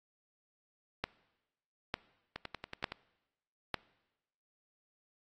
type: two click trains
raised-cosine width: 0.3 ms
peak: -16 / -24 dBFS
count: 4 / 7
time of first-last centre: 1.04-3.743 / 2.36-2.921 s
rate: 1.11 / 10.7 Hz
effects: noise-tail reverb RT60 1.0 s tail -22 dB re dry + AAC 32 kbps